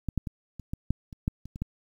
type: clicks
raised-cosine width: 5 ms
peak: -17 / -14 / -21 / -27 / -19 / -12 / -29 / -13 / -28 / -26 / -17 dBFS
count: 11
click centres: 0.087 / 0.177 / 0.272 / 0.597 / 0.735 / 0.906 / 1.128 / 1.279 / 1.456 / 1.559 / 1.62 s
effects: 9-bit